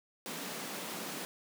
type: high-pass noise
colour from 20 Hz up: pink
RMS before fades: -41 dBFS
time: 0.26-1.25 s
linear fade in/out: 0 ms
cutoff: 160 Hz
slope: 48 dB/octave
effects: none